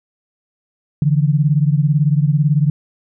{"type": "beating tone pair", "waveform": "sine", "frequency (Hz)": [143.6, 161.6], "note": ["D3", "E3"], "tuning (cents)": [-39, -34], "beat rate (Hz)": 18, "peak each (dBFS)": [-13, -16], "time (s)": [1.02, 2.7], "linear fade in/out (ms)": 2, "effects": []}